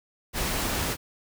pink noise, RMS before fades -28 dBFS, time 0.33-0.97 s, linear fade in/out 50 ms, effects none

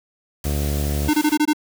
harmonic tone, 72.5 Hz, D2, 22 cents flat, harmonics 1 / 2 / 3 / 4 / 5 / 6 / 7 / 8 / 9 / 10, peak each -21 / -27 / -31 / -33 / -35 / -37 / -38 / -39 / -40 / -41 dBFS, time 0.44-1.1 s, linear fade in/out 20 ms
white noise, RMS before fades -33 dBFS, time 0.44-1.35 s, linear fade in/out 2 ms
square tone bursts, 302.3 Hz, D#4, 50 cents flat, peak -15 dBFS, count 6, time 1.08-1.533 s, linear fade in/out 10 ms, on 58 ms, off 21 ms
effects none

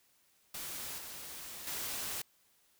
white noise with level steps, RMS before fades -42 / -46 / -39 dBFS, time 0.54-2.22 s, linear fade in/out 5 ms, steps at 0.98 / 1.67 s, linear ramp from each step 2 ms, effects white hiss -70 dBFS RMS until 2.79 s

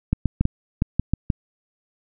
clicks, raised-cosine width 5 ms, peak -6 dBFS, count 8, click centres 0.13 / 0.257 / 0.41 / 0.454 / 0.821 / 0.996 / 1.136 / 1.302 s, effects none

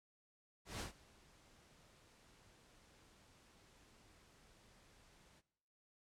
pink noise with ADSR envelope, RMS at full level -43 dBFS, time 0.65-5.42 s, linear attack 150 ms, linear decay 120 ms, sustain -24 dB, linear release 35 ms, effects noise-tail reverb RT60 0.9 s tail -19 dB re dry + low-pass 9000 Hz 12 dB/octave

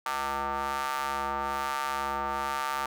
sawtooth ring-modulated tone, 138.59 Hz, C#3, in tune, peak -22 dBFS, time 0.06-2.86 s, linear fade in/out 0 ms, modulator 1040 Hz, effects none

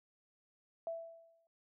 sine tone with exponential decay, 663 Hz, E5, 10 cents sharp, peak -35 dBFS, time 0.87-1.47 s, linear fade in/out 1 ms, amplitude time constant 130 ms, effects none

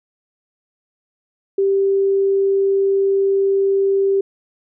sine tone, 392 Hz, G4, in tune, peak -13 dBFS, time 1.58-4.21 s, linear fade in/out 5 ms, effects none

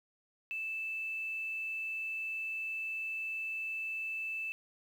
sine tone with quantisation, 2637 Hz, E7, in tune, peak -35 dBFS, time 0.51-4.52 s, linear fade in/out 0 ms, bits 10, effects none

